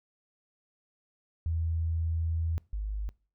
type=tone pair in turn; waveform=sine; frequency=82 / 51.66 Hz; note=E2 / G#1; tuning=-9 / -8 cents; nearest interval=minor sixth; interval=799 cents; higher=first; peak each=-27 / -30 dBFS; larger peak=first; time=1.46-2.58 / 2.73-3.09 s; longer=first; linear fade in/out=0 ms; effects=noise-tail reverb RT60 0.4 s tail -24 dB re dry